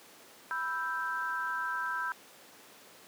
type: chord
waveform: sine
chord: E minor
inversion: second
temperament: equal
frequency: 987.8 / 1318.5 / 1568 Hz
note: B5 / E6 / G6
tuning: 0 / 0 / 0 cents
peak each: -37 / -37 / -34 dBFS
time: 0.51-2.12 s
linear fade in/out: 0 ms
effects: pink hiss -54 dBFS RMS until 3.07 s + high-pass 300 Hz 12 dB/octave